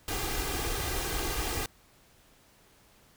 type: noise with comb filter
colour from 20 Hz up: pink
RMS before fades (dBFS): -32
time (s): 0.08-1.66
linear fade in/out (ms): 2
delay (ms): 2.5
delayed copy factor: +0.65
effects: pink hiss -61 dBFS RMS until 3.16 s